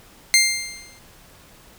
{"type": "tone with exponential decay", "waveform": "15% pulse", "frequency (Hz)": 2100, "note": "C7", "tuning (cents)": 6, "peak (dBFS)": -4, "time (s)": [0.34, 0.99], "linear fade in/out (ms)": 0, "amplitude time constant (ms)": 140, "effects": ["pink hiss -49 dBFS RMS until 1.78 s"]}